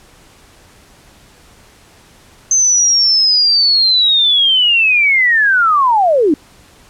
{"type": "linear sweep", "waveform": "sine", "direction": "down", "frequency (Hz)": [6272, 273.5], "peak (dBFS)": -8, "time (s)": [2.51, 6.34], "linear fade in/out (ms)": 2, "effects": ["pink hiss -45 dBFS RMS until 6.89 s", "low-pass 11000 Hz 12 dB/octave"]}